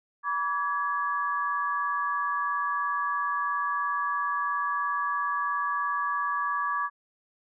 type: tone cluster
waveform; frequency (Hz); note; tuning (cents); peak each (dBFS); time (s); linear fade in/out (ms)
sine; 973 / 1150 / 1671; B5 / D6 / G#6; -26 / -37 / +10; -35 / -27 / -32; 0.23-6.9; 50
effects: none